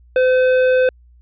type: tone with tanh clipping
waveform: sine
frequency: 511 Hz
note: C5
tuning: 41 cents flat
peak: -13 dBFS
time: 0.16-0.89 s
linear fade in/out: 2 ms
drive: 13 dB
effects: added 60 Hz sine -45 dBFS peak until 1.21 s + resampled to 8000 Hz